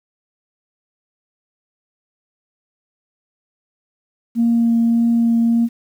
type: tone with vibrato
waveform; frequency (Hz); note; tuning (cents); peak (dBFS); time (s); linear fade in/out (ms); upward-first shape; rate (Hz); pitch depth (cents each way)
sine; 232.3; A#3; -6; -11; 4.35-5.69; 50; triangle; 1.7; 10
effects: tanh soft clip ceiling -8 dBFS + 8-bit